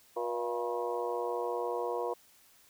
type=harmonic tone with a mistuned harmonic; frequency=120 Hz; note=B2; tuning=49 cents flat; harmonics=3 / 4 / 5 / 6 / 7 / 8 / 9; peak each=-39 / -34 / -44 / -39 / -47 / -39 / -44 dBFS; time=0.16-2.14 s; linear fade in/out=10 ms; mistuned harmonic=6; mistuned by=-63 cents; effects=white hiss -62 dBFS RMS until 2.69 s